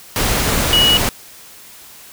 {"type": "tone in noise", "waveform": "sine", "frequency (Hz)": 2918, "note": "F#7", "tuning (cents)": -25, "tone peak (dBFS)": -10, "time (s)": [0.73, 0.97], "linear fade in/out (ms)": 0, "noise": "pink", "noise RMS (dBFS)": -17, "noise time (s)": [0.16, 1.09], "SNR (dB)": 4, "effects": ["white hiss -40 dBFS RMS until 2.12 s"]}